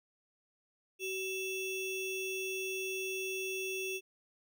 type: ring-modulated tone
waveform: square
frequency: 1520 Hz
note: F#6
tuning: 46 cents sharp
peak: -33 dBFS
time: 0.99-4.01 s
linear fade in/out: 50 ms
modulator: 1140 Hz
effects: none